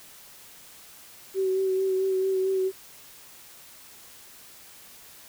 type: tone with vibrato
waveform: sine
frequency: 380 Hz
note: F#4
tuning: 46 cents sharp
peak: -22 dBFS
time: 1.34-2.72 s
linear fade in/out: 50 ms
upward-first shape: sine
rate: 4.5 Hz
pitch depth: 21 cents each way
effects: white hiss -49 dBFS RMS until 5.28 s